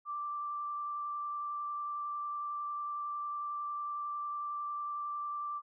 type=tone with vibrato; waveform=sine; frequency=1174.7 Hz; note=D6; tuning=in tune; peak=-35 dBFS; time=0.05-5.62 s; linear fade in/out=50 ms; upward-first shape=triangle; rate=11 Hz; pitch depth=10 cents each way; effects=none